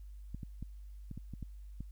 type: clicks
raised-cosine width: 5 ms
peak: -30 dBFS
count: 8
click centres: 0.346 / 0.432 / 0.626 / 1.113 / 1.176 / 1.337 / 1.427 / 1.806 s
effects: added 50 Hz sine -46 dBFS peak until 1.91 s + white hiss -75 dBFS RMS until 1.91 s